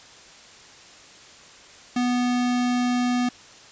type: tone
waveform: square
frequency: 246.2 Hz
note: B3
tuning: 5 cents flat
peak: -21 dBFS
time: 1.96-3.29 s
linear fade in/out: 5 ms
effects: white hiss -47 dBFS RMS until 3.71 s + resampled to 16000 Hz